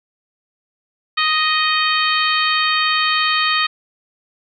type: harmonic tone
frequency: 623 Hz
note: D#5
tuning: 2 cents sharp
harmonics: 2 / 3 / 4 / 5 / 6 / 7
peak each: -19 / -21 / -22 / -23 / -24 / -24 dBFS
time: 1.17-3.67 s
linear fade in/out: 10 ms
effects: none